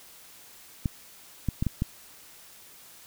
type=clicks; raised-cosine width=5 ms; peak=-13 dBFS; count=5; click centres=0.858 / 1.487 / 1.625 / 1.667 / 1.821 s; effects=white hiss -51 dBFS RMS until 3.06 s